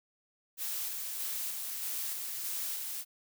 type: noise with tremolo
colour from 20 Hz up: blue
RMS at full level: -36 dBFS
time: 0.57-3.05 s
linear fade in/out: 50 ms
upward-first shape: square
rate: 1.6 Hz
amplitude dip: 25%
effects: none